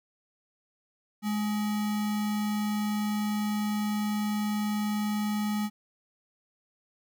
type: tone with sample-and-hold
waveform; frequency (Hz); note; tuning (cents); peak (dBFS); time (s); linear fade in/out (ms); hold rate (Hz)
sine; 210.1; G#3; +20; -26; 1.22-5.7; 50; 1050
effects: none